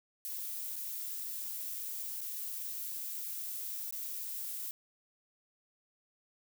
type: noise with dropouts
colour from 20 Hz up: violet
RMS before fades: -40 dBFS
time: 0.25-4.71 s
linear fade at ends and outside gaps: 0 ms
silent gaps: 0.758-0.763 / 2.207-2.214 / 3.908-3.925 s
effects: none